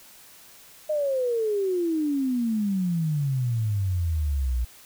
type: exponential sweep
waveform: sine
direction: down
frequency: 622.3 to 58 Hz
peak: -22 dBFS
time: 0.89-4.65 s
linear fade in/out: 10 ms
effects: white hiss -50 dBFS RMS until 4.85 s